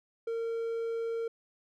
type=tone; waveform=triangle; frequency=458.5 Hz; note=A#4; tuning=29 cents flat; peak=-29 dBFS; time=0.27-1.28 s; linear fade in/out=5 ms; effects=none